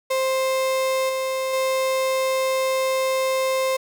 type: tone with level steps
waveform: 35% pulse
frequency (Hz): 525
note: C5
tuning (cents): +6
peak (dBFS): -18 / -21 / -18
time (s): 0.1-3.77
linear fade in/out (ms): 10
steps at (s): 1.09 / 1.53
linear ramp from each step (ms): 5
effects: none